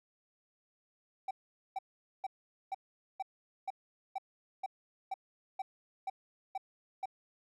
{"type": "tone bursts", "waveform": "triangle", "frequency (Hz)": 770, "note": "G5", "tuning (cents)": -31, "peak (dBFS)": -32, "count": 13, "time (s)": [1.28, 7.057], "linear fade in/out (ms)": 5, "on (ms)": 29, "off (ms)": 450, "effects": []}